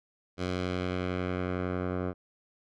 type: tone with low-pass filter sweep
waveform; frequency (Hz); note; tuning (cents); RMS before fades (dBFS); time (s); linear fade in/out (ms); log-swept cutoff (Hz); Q
10% pulse; 91; F#2; -28; -32; 0.37-2.14; 50; 5100 to 1100; 1
effects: none